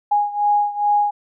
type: beating tone pair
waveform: sine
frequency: 825 / 827.4 Hz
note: G#5 / G#5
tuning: -12 / -7 cents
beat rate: 2.4 Hz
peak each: -17 / -20 dBFS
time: 0.11-1.11 s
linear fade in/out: 10 ms
effects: none